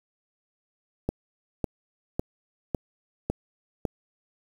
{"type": "click train", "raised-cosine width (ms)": 2, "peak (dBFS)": -12, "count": 6, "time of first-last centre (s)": [1.09, 3.852], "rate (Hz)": 1.81, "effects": ["7-bit"]}